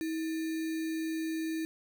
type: tone with sample-and-hold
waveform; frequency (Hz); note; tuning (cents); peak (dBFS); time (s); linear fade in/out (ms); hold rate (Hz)
sine; 321.1; E4; -45; -31; 0.01-1.65; 0; 2100
effects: none